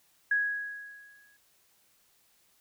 sine tone with exponential decay, 1661.2 Hz, G#6, in tune, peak -22 dBFS, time 0.31-1.37 s, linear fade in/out 5 ms, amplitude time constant 230 ms, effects white hiss -67 dBFS RMS until 2.6 s

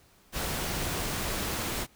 pink noise, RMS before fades -32 dBFS, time 0.32-1.87 s, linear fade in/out 50 ms, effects pink hiss -61 dBFS RMS until 1.95 s

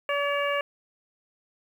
harmonic tone with a mistuned harmonic, 571 Hz, D5, 49 cents flat, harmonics 1 / 2 / 3 / 4 / 5, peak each -27 / -30 / -32 / -33 / -34 dBFS, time 0.09-0.61 s, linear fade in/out 2 ms, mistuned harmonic 5, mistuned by -32 cents, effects 9-bit

